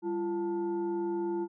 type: tone with frequency modulation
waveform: sine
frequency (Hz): 342.9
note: F4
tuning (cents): -32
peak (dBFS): -29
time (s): 0.02-1.48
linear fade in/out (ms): 50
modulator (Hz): 541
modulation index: 0.58
effects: none